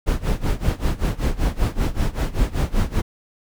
brown noise with tremolo, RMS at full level -17 dBFS, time 0.06-3.02 s, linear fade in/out 20 ms, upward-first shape sine, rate 5.2 Hz, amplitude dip 90%, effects none

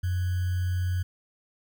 sine tone with sample-and-hold, 90 Hz, F#2, 47 cents flat, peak -24 dBFS, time 0.03-1.03 s, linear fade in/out 10 ms, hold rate 1575 Hz, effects none

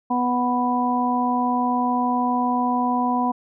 harmonic tone, 246.9 Hz, B3, in tune, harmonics 1 / 2 / 3 / 4, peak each -22 / -34 / -24 / -23 dBFS, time 0.1-3.32 s, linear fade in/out 10 ms, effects none

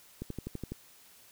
click train, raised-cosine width 3 ms, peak -24 dBFS, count 7, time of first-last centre 0.22-0.72 s, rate 12 Hz, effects white hiss -58 dBFS RMS until 1.31 s

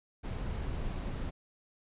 brown noise, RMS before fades -36 dBFS, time 0.23-1.31 s, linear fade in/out 20 ms, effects resampled to 8000 Hz

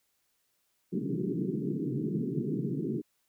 pink band-pass noise, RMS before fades -32 dBFS, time 0.92-3.02 s, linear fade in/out 20 ms, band 130 to 420 Hz, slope 96 dB/octave, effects white hiss -75 dBFS RMS until 3.28 s

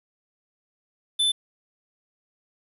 square tone, 3520 Hz, A7, in tune, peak -20 dBFS, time 1.19-1.32 s, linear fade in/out 10 ms, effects resampled to 32000 Hz + 9-bit

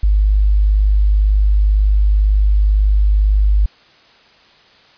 sine tone, 51 Hz, G#1, 31 cents flat, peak -9 dBFS, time 0.03-3.66 s, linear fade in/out 5 ms, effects white hiss -48 dBFS RMS until 4.97 s + resampled to 11025 Hz

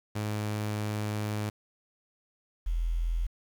sawtooth / sine tone pair in turn, 105.7 / 41.95 Hz, G#2 / E1, +31 / +31 cents, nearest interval octave + major third, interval 1600 cents, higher first, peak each -26 / -26 dBFS, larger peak neither, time 0.15-1.5 / 2.66-3.27 s, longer first, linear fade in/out 10 ms, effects 9-bit

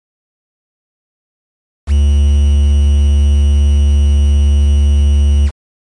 triangle tone with quantisation, 71.6 Hz, D2, 43 cents flat, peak -4 dBFS, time 1.87-5.51 s, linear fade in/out 50 ms, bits 5, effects MP3 48 kbps

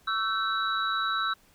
sine tone cluster, 1124 / 1326 / 1535 / 3906 Hz, C#6 / E6 / G6 / B7, +24 / +10 / -37 / -20 cents, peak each -35 / -28 / -32 / -33 dBFS, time 0.07-1.34 s, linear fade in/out 10 ms, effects pink hiss -61 dBFS RMS until 1.54 s

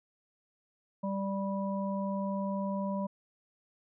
harmonic tone, 196 Hz, G3, in tune, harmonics 1 / 3 / 5, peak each -32 / -37 / -39 dBFS, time 1.03-3.07 s, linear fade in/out 10 ms, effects none

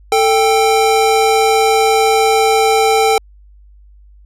square tone pair together, 442.3 / 788.1 Hz, A4 / G5, +9 / +9 cents, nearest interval minor seventh, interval 1000 cents, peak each -13 dBFS, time 0.12-3.18 s, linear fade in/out 2 ms, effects added 50 Hz sine -40 dBFS peak until 4.25 s + low-pass 12000 Hz 12 dB/octave

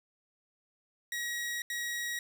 sawtooth tone bursts at uneven times, 1904 Hz, A#6, 36 cents sharp, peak -30 dBFS, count 2, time 1.12-1.62 / 1.7-2.19 s, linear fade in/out 2 ms, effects none

